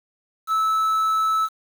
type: tone with quantisation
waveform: triangle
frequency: 1306 Hz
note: E6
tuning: 17 cents flat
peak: -16 dBFS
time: 0.47-1.49 s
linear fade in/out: 50 ms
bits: 7
effects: none